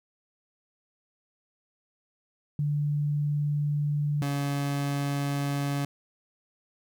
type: tone pair in turn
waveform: sine / 30% pulse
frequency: 146.83 / 141.62 Hz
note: D3 / C#3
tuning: 0 / +37 cents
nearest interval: minor second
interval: 63 cents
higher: first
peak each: -24 dBFS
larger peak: neither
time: 2.59-4.22 / 4.22-5.85 s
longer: neither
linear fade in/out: 2 ms
effects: 11-bit